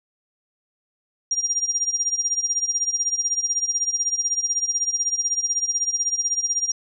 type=tone with tremolo; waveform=sine; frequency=5700 Hz; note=F8; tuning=34 cents sharp; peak=-17 dBFS; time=1.31-6.72 s; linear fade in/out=2 ms; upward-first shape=sine; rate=16 Hz; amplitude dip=80%; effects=none